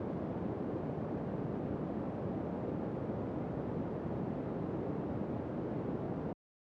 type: band-pass noise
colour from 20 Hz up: pink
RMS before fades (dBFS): -38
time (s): 0-6.33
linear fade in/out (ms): 2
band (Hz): 140 to 490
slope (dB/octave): 12
effects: high-pass 60 Hz 12 dB/octave